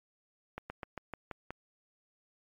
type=slowing click train; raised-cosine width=0.5 ms; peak=-24 dBFS; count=7; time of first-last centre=0.58-1.506 s; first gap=120 ms; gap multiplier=1.1; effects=MP3 64 kbps